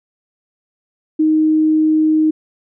sine tone, 311.8 Hz, D#4, 4 cents sharp, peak -10 dBFS, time 1.19-2.31 s, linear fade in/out 10 ms, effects none

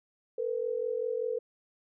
sine tone pair together, 450.4 / 495.6 Hz, A4 / B4, +40 / +6 cents, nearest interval major second, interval 166 cents, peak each -32 / -32 dBFS, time 0.38-1.39 s, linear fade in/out 5 ms, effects none

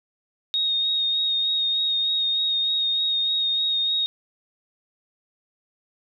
sine tone with vibrato, 3729 Hz, A#7, in tune, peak -20 dBFS, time 0.54-4.06 s, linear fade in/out 0 ms, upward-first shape sine, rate 3.3 Hz, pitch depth 19 cents each way, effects none

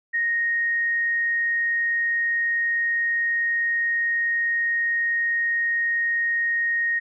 sine tone, 1864.7 Hz, A#6, in tune, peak -20 dBFS, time 0.13-7 s, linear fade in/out 20 ms, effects none

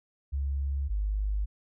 sine tone pair in turn, 69.3 / 50.93 Hz, C#2 / G#1, 0 / -33 cents, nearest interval perfect fourth, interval 533 cents, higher first, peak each -27 / -26 dBFS, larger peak second, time 0.32-0.89 / 0.89-1.46 s, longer neither, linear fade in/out 20 ms, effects none

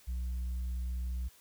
sine tone, 61.74 Hz, B1, in tune, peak -30 dBFS, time 0.07-1.29 s, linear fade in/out 20 ms, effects tanh soft clip ceiling -32 dBFS + white hiss -61 dBFS RMS until 1.4 s

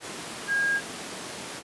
sine tone in noise, 1626 Hz, G#6, 37 cents flat, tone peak -22 dBFS, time 0.47-0.81 s, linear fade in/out 50 ms, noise pink, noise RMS -36 dBFS, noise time 0-1.63 s, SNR +11 dB, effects high-pass 200 Hz 12 dB/octave + resampled to 24000 Hz

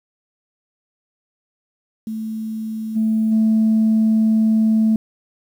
sine tone with level steps, 220 Hz, A3, in tune, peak -23 / -14 / -11 dBFS, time 2.07-4.96 s, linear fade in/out 2 ms, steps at 2.95 / 3.31 s, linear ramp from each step 20 ms, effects tanh soft clip ceiling -9 dBFS + 8-bit

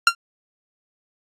sawtooth tone with exponential decay, 1380 Hz, F6, 21 cents flat, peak -3 dBFS, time 0.07-0.15 s, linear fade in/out 2 ms, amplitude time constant 16 ms, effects low-pass 8000 Hz 12 dB/octave + AAC 64 kbps

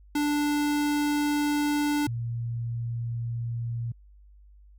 square / sine tone pair in turn, 293.7 / 117.23 Hz, D4 / A#2, 0 / +10 cents, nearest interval octave + major third, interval 1590 cents, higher first, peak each -24 / -28 dBFS, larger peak first, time 0.15-2.07 / 2.07-3.92 s, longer first, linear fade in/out 5 ms, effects added 50 Hz sine -50 dBFS peak until 4.78 s

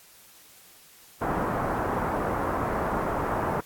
white low-pass noise, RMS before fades -28 dBFS, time 1.21-3.61 s, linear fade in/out 10 ms, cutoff 1200 Hz, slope 24 dB/octave, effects white hiss -53 dBFS RMS until 3.65 s + AAC 64 kbps

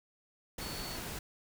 sine tone in noise, 4435 Hz, C#8, in tune, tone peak -45 dBFS, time 0.61-0.97 s, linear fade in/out 5 ms, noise pink, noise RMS -41 dBFS, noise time 0.58-1.19 s, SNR -7 dB, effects none

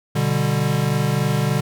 square chord, G major, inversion first, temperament equal, 123.47 / 146.83 / 196 Hz, B2 / D3 / G3, 0 / 0 / 0 cents, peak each -23 / -21 / -25 dBFS, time 0.15-1.61 s, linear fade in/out 10 ms, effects none

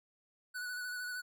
square tone with vibrato, 1480 Hz, F#6, in tune, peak -39 dBFS, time 0.54-1.22 s, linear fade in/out 20 ms, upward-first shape square, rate 13 Hz, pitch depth 19 cents each way, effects none

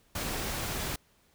pink noise, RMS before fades -34 dBFS, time 0.15-0.96 s, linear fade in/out 5 ms, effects pink hiss -66 dBFS RMS until 1.34 s

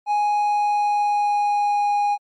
triangle tone with pitch glide, 830.6 to 821.5 Hz, G#5 to G#5, 0 to -19 cents, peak -15 dBFS, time 0.06-2.18 s, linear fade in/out 50 ms, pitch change -19 cents, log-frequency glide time 0.37-1.94 s, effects MP3 48 kbps

